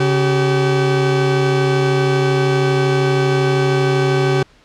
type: tone pair together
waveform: 40% pulse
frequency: 138.59 / 383 Hz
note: C#3 / G4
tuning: 0 / -40 cents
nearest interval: octave + tritone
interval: 1760 cents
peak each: -15 dBFS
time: 0-4.43 s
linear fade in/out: 5 ms
effects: pink hiss -50 dBFS RMS until 4.64 s + low-pass 5000 Hz 12 dB/octave